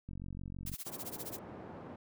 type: click train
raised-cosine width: 5 ms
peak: -32 dBFS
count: 31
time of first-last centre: 0.09-0.739 s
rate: 46.2 Hz
type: noise with tremolo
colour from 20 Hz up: blue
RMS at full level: -41 dBFS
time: 0.66-1.39 s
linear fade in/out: 5 ms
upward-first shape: sine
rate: 15 Hz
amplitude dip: 95%
type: band-pass noise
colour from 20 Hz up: pink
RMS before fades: -48 dBFS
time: 0.86-1.96 s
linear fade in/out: 5 ms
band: 130 to 910 Hz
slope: 12 dB/octave
effects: none